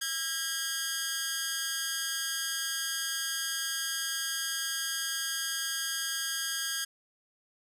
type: tone with amplitude modulation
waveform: 10% pulse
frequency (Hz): 1626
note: G#6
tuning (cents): -37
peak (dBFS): -19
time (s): 0.01-6.85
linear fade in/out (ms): 10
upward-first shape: sine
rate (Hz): 290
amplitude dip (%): 70
effects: none